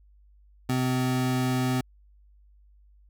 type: tone pair together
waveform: square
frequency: 127.9 / 255.6 Hz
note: C3 / C4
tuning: -39 / -40 cents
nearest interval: octave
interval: 1199 cents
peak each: -27 dBFS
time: 0.69-1.81 s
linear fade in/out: 5 ms
effects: added 50 Hz sine -54 dBFS peak until 3.09 s